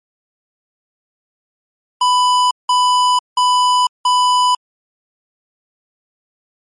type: tone bursts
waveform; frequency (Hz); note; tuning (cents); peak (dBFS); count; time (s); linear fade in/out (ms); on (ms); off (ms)
square; 995; B5; +13; -11; 4; 2.01-4.55; 5; 500; 180
effects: low-pass 8000 Hz 12 dB/octave + MP3 48 kbps